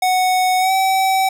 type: tone with pitch glide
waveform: square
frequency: 740 to 765.2 Hz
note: F#5 to G5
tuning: 0 to -42 cents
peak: -14 dBFS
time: 0.02-1.29 s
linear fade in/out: 5 ms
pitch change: +58 cents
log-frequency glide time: 0.59-0.72 s
effects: none